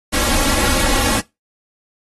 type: noise with comb filter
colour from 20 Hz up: pink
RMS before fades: -17 dBFS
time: 0.12-1.21 s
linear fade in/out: 20 ms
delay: 3.6 ms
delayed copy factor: +0.85
effects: noise-tail reverb RT60 0.2 s tail -20 dB re dry + AAC 32 kbps